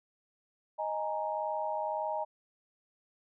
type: chord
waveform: sine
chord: D# suspended fourth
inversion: none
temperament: equal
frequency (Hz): 622.3 / 830.6 / 932.3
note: D#5 / G#5 / A#5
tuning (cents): 0 / 0 / 0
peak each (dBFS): -35 / -36 / -36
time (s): 0.78-2.25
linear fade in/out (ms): 20
effects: none